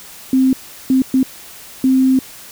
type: tone bursts at uneven times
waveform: sine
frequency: 261.7 Hz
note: C4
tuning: in tune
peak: -9 dBFS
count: 4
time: 0.33-0.53 / 0.9-1.02 / 1.14-1.23 / 1.84-2.19 s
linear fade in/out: 2 ms
effects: white hiss -37 dBFS RMS until 2.51 s